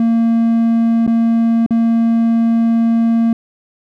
triangle tone with dropouts, 229.4 Hz, A#3, 28 cents flat, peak -8 dBFS, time 0-3.33 s, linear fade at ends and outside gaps 2 ms, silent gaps 1.066-1.076 / 1.663-1.707 s, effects none

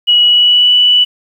sine tone with pitch glide, 2918 to 2962 Hz, F#7 to F#7, -25 to +1 cents, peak -5 dBFS, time 0.07-1.05 s, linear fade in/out 20 ms, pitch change +26 cents, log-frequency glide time 0.18-0.73 s, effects 7-bit

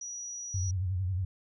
sine tone, 5820 Hz, F#8, 29 cents flat, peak -37 dBFS, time 0.01-0.71 s, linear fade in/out 5 ms
sine tone with vibrato, 92.6 Hz, F#2, 2 cents sharp, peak -28 dBFS, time 0.54-1.25 s, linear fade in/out 5 ms, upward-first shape sine, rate 11 Hz, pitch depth 98 cents each way
effects none

